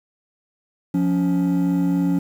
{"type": "tone pair together", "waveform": "triangle", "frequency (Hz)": [176.7, 280.5], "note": ["F3", "C#4"], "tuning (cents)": [21, 21], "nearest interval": "minor sixth", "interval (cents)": 800, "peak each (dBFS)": -17, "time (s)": [0.94, 2.19], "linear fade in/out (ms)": 5, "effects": ["tanh soft clip ceiling -9 dBFS", "8-bit"]}